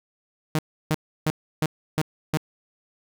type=tone bursts; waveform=sawtooth; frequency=155.56 Hz; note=D#3; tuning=in tune; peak=-16 dBFS; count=6; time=0.55-2.372 s; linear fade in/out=0 ms; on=37 ms; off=320 ms; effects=none